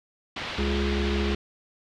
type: low-pass noise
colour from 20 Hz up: white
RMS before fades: -34 dBFS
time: 0.36-1.35 s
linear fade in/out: 5 ms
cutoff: 3700 Hz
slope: 24 dB/octave
type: harmonic tone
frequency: 69.3 Hz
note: C#2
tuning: in tune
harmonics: 1 / 3 / 5 / 6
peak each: -26 / -29 / -31 / -32 dBFS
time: 0.58-1.35 s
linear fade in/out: 5 ms
effects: none